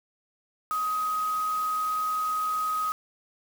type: tone in noise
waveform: sine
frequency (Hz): 1258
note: D#6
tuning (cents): +19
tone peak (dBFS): -25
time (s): 0.71-2.92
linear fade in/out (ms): 0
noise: white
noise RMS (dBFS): -43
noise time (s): 0.71-2.92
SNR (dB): +15
effects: none